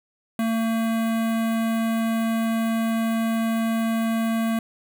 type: tone with notch filter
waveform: square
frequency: 226.1 Hz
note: A3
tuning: 47 cents sharp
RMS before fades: -23 dBFS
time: 0.39-4.59 s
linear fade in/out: 2 ms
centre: 5300 Hz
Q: 0.96
effects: none